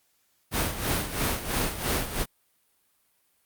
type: noise with tremolo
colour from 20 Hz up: pink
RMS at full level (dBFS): -25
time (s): 0.51-2.26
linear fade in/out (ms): 50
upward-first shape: sine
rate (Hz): 3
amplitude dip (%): 70
effects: white hiss -69 dBFS RMS until 3.45 s + Opus 48 kbps